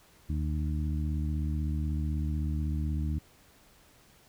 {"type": "harmonic tone", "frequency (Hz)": 76.1, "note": "D#2", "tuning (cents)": -38, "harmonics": [1, 2, 3, 4], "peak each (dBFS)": [-29, -35, -39, -41], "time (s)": [0.29, 3.19], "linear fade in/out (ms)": 10, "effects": ["pink hiss -60 dBFS RMS until 4.28 s"]}